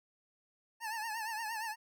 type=tone with vibrato; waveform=25% pulse; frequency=886 Hz; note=A5; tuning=12 cents sharp; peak=-33 dBFS; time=0.8-1.76 s; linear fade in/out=50 ms; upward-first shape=triangle; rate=8.6 Hz; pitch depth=100 cents each way; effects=none